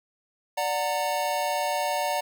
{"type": "chord", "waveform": "square", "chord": "D augmented", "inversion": "none", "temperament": "just", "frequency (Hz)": [587.3, 734.2, 917.7], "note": ["D5", "F#5", "A#5"], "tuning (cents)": [0, -14, -27], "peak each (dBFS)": -30, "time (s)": [0.57, 2.21], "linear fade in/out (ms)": 10, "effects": []}